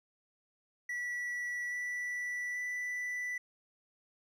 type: tone with pitch steps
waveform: triangle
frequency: 1949 / 1963.7 / 1978.5 Hz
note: B6 / B6 / B6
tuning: -23 / -10 / +3 cents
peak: -33 dBFS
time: 0.89-3.38 s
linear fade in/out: 5 ms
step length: 830 ms
effects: none